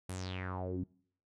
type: tone with low-pass filter sweep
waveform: sawtooth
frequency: 92.5 Hz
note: F#2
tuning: in tune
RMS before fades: -39 dBFS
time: 0.09-0.84 s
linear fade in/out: 5 ms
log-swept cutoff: 11000 to 220 Hz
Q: 5.5
effects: noise-tail reverb RT60 0.6 s tail -24 dB re dry